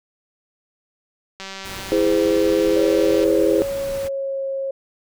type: click train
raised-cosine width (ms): 0.2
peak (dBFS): -16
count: 356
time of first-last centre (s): 1.4-3.239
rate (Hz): 193
type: noise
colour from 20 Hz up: pink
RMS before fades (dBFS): -35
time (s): 1.64-4.09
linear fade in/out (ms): 20
type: chord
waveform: sine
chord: E augmented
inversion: none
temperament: just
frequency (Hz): 329.6 / 412 / 515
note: E4 / G#4 / B#4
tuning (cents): 0 / -14 / -28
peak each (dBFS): -19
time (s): 1.92-3.62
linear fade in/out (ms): 0
type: tone with pitch glide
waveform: sine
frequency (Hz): 560 to 541.9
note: C#5 to C#5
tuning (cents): +18 to -39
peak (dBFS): -22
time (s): 2.76-4.71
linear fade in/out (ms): 5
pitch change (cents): -57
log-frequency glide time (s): 3.3-4.46
effects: none